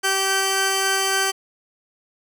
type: tone pair together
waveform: 10% pulse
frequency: 387.2 / 1545.2 Hz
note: G4 / G6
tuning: -21 / -25 cents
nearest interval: 2 octaves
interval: 2396 cents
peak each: -13 dBFS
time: 0.03-1.32 s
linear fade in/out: 20 ms
effects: none